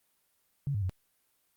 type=tone with pitch steps; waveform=sine; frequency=140.5 / 102.1 / 92.4 Hz; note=C#3 / G#2 / F#2; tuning=+24 / -29 / -2 cents; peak=-28 dBFS; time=0.67-0.895 s; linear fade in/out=0 ms; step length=75 ms; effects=white hiss -73 dBFS RMS until 1.56 s + Opus 32 kbps